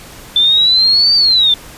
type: exponential two-way sweep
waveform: sine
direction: up then down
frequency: 3520 to 4655 to 3520 Hz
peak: -7 dBFS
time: 0.36-1.54 s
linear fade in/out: 2 ms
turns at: 1.15 s
effects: pink hiss -35 dBFS RMS until 1.77 s + resampled to 32000 Hz